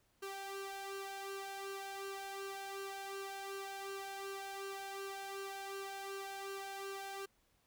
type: tone with flanger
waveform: sawtooth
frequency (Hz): 392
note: G4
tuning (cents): 0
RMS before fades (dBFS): -45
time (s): 0.22-7.26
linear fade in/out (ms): 10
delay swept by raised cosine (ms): 0.69 to 1.38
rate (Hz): 2.7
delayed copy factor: +0.65
effects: pink hiss -75 dBFS RMS until 7.66 s